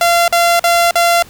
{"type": "tone bursts", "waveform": "sawtooth", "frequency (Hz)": 687, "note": "F5", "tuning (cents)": -29, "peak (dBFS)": -5, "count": 4, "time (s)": [0.01, 1.225], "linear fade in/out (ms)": 2, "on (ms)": 270, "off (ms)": 45, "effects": ["pink hiss -40 dBFS RMS until 1.29 s"]}